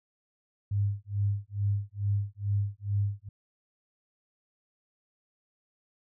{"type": "tone with tremolo", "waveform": "sine", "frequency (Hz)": 101.3, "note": "G#2", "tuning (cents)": -43, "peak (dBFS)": -23, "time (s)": [0.71, 3.29], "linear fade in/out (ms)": 5, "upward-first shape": "sine", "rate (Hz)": 2.3, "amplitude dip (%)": 100, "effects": []}